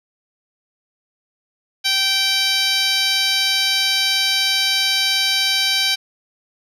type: tone with band-pass filter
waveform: 10% pulse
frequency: 777 Hz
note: G5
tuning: 16 cents flat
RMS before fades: -18 dBFS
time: 1.84-5.96 s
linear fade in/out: 20 ms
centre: 4600 Hz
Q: 1.1
effects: none